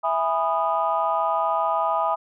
sine chord, E major seventh, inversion none, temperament just, 659.3 / 824.1 / 988.9 / 1236.1 Hz, E5 / G#5 / B5 / D#6, 0 / -14 / +2 / -12 cents, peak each -25 dBFS, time 0.03-2.16 s, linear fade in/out 20 ms, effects tanh soft clip ceiling -10 dBFS

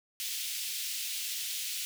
pink high-pass noise, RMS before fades -36 dBFS, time 0.2-1.85 s, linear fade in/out 0 ms, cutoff 2700 Hz, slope 24 dB/octave, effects none

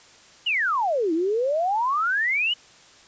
sine exponential two-way sweep, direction down then up, 3015 to 311.8 to 3015 Hz, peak -20 dBFS, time 0.46-2.54 s, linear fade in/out 10 ms, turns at 1.13 s, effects white hiss -51 dBFS RMS until 3.07 s + resampled to 16000 Hz

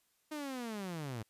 sawtooth linear sweep, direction down, 311.1 to 103.83 Hz, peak -35 dBFS, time 0.31-1.23 s, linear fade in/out 10 ms, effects white hiss -75 dBFS RMS until 1.29 s + resampled to 32000 Hz

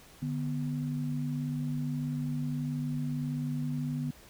sine tone pair together, 148.1 / 246.5 Hz, D3 / B3, +15 / -3 cents, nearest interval major sixth, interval 882 cents, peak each -32 / -34 dBFS, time 0.22-4.11 s, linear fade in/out 5 ms, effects pink hiss -55 dBFS RMS until 4.29 s

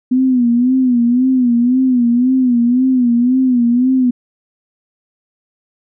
sine tone with vibrato, 248.4 Hz, B3, 10 cents sharp, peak -9 dBFS, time 0.11-4.11 s, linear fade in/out 10 ms, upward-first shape sine, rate 1.9 Hz, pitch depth 92 cents each way, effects none

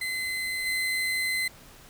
35% pulse tone with level steps, 2047 Hz, C7, 38 cents flat, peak -27 / -24 dBFS, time 0.01-1.48 s, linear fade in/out 5 ms, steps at 0.65 s, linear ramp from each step 20 ms, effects pink hiss -51 dBFS RMS until 1.89 s

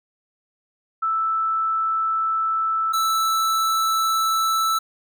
sine / square tone pair in turn, 1318.5 / 1318.5 Hz, E6 / E6, 0 / 0 cents, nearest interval unison, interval 0 cents, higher neither, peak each -19 dBFS, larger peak neither, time 1.02-2.93 / 2.93-4.79 s, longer first, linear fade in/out 10 ms, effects none

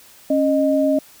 sine tone pair together, 274.8 / 616.9 Hz, C#4 / D#5, -15 / -15 cents, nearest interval octave + major second, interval 1400 cents, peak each -17 / -17 dBFS, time 0.3-0.99 s, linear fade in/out 5 ms, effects white hiss -47 dBFS RMS until 1.2 s

